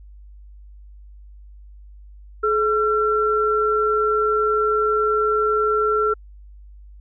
sine tone pair together, 426.8 / 1355 Hz, G#4 / E6, +47 / +47 cents, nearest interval octave + minor sixth, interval 2000 cents, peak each -19 dBFS, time 2.43-6.14 s, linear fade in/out 10 ms, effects added 50 Hz sine -40 dBFS peak until 7 s

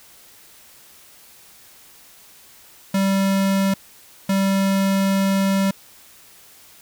square tone bursts at uneven times, 194.6 Hz, G3, 12 cents flat, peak -17 dBFS, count 2, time 2.94-3.74 / 4.29-5.71 s, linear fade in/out 5 ms, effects white hiss -48 dBFS RMS until 6.81 s

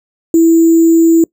sine tone with sample-and-hold, 329.6 Hz, E4, in tune, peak -4 dBFS, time 0.34-1.24 s, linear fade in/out 2 ms, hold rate 7350 Hz, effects noise-tail reverb RT60 0.1 s tail -24 dB re dry

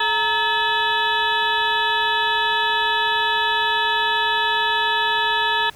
harmonic tone with a mistuned harmonic, 430 Hz, A4, 40 cents flat, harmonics 1 / 2 / 3 / 4 / 6 / 7 / 8 / 9, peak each -32 / -21 / -30 / -22 / -31 / -31 / -26 / -29 dBFS, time 0-5.7 s, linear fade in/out 5 ms, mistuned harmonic 2, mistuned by +130 cents, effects pink hiss -47 dBFS RMS until 5.75 s

